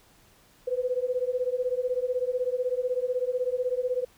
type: beating tone pair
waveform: sine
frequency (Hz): 493.9 / 509.9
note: B4 / C5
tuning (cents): 0 / -45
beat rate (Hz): 16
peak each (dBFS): -28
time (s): 0.67-4.05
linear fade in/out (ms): 10
effects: pink hiss -59 dBFS RMS until 4.17 s